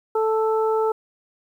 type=harmonic tone; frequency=440 Hz; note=A4; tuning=in tune; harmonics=1 / 2 / 3; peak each=-19 / -25 / -29 dBFS; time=0.15-0.92 s; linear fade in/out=5 ms; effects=9-bit